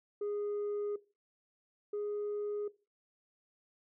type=tone pair in turn; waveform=sine; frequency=412.5 / 414.5 Hz; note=G#4 / G#4; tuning=-12 / -3 cents; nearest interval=unison; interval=9 cents; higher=second; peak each=-31 / -32 dBFS; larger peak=first; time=0.21-0.96 / 1.93-2.68 s; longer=neither; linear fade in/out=5 ms; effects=noise-tail reverb RT60 0.3 s tail -19 dB re dry + tanh soft clip ceiling -32 dBFS